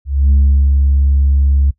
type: tone with ADSR envelope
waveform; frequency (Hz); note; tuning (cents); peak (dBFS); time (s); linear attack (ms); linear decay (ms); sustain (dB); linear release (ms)
sine; 69.3; C#2; 0; -4; 0.05-1.71; 260; 390; -3; 11
effects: noise-tail reverb RT60 0.1 s tail -20 dB re dry + tanh soft clip ceiling -5 dBFS